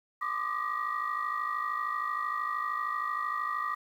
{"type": "tone cluster", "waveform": "sine", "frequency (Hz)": [1043, 1171, 1224, 1903], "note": ["C6", "D6", "D#6", "A#6"], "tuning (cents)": [-6, -5, -29, 35], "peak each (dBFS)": [-40, -32, -34, -37], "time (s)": [0.21, 3.75], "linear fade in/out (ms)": 10, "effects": ["tanh soft clip ceiling -22 dBFS", "10-bit"]}